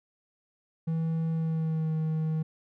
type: tone with pitch glide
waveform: triangle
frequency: 162.5 to 157.97 Hz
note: E3 to D#3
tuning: -24 to +27 cents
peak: -24 dBFS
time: 0.87-2.43 s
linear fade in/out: 10 ms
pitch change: -49 cents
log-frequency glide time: 1.32-1.94 s
effects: none